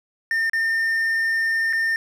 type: tone with dropouts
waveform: triangle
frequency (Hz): 1811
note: A6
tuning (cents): +49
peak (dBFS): -17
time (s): 0.31-1.96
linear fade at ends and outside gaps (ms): 1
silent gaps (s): 0.497-0.533 / 1.728-1.732
effects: none